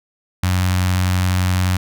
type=tone with notch filter; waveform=sawtooth; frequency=91.7 Hz; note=F#2; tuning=15 cents flat; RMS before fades=-17 dBFS; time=0.43-1.77 s; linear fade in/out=5 ms; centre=420 Hz; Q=0.5; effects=none